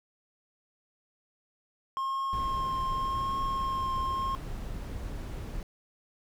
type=tone with vibrato; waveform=triangle; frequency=1070 Hz; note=C6; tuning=38 cents sharp; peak=-27 dBFS; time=1.97-4.35 s; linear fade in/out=0 ms; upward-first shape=triangle; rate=0.88 Hz; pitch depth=18 cents each way
type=noise; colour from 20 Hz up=brown; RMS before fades=-37 dBFS; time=2.33-5.63 s; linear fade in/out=2 ms
effects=none